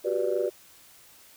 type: chord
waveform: sine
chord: G major seventh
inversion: third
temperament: just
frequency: 367.5 / 392 / 490 / 588 Hz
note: F#4 / G4 / B4 / D5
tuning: -12 / 0 / -14 / +2 cents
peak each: -29 dBFS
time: 0.04-0.5 s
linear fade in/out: 20 ms
effects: tanh soft clip ceiling -15 dBFS + white hiss -54 dBFS RMS until 1.36 s